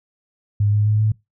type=tone with pitch steps; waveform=sine; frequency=103.1 / 104.72 / 106.37 / 108.04 Hz; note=G#2 / G#2 / G#2 / A2; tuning=-12 / +15 / +42 / -31 cents; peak=-14 dBFS; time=0.6-1.12 s; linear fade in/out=5 ms; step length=130 ms; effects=noise-tail reverb RT60 0.2 s tail -23 dB re dry